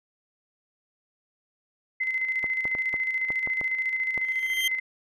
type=tone with tremolo; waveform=sine; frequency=2056 Hz; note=C7; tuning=31 cents flat; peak=-23 dBFS; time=2-4.8 s; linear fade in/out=10 ms; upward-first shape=square; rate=14 Hz; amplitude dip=45%
type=clicks; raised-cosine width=1 ms; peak=-22 dBFS; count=8; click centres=2.442 / 2.654 / 2.751 / 2.941 / 3.304 / 3.474 / 3.613 / 4.177 s
type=tone with exponential growth; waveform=40% pulse; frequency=3160 Hz; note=G7; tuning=13 cents sharp; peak=-22 dBFS; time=4.22-4.68 s; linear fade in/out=5 ms; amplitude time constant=99 ms
effects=resampled to 32000 Hz